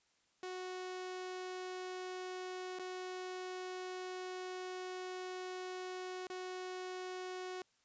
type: tone with dropouts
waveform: sawtooth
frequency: 368.2 Hz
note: F#4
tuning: 8 cents flat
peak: -38 dBFS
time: 0.43-7.62 s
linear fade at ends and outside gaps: 2 ms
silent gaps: 2.788-2.794 / 6.27-6.3 s
effects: white hiss -75 dBFS RMS until 7.84 s + resampled to 16000 Hz